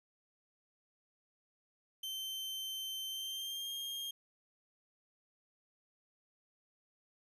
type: tone with pitch glide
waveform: 40% pulse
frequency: 3101 to 3218 Hz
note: G7 to G7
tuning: -19 to +45 cents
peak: -38 dBFS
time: 2.03-4.11 s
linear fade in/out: 5 ms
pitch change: +64 cents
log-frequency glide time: 3.08-3.71 s
effects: none